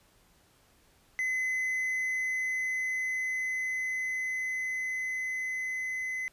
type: tone with level ramp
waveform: triangle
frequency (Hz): 2033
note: B6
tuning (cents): +50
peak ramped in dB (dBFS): -26 to -30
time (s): 1.19-6.28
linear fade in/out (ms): 0
effects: pink hiss -64 dBFS RMS until 6.32 s + resampled to 32000 Hz